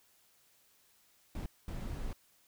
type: noise bursts at uneven times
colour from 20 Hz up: brown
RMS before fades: -39 dBFS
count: 2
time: 1.35-1.46 / 1.68-2.13 s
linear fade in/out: 2 ms
effects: white hiss -68 dBFS RMS until 2.47 s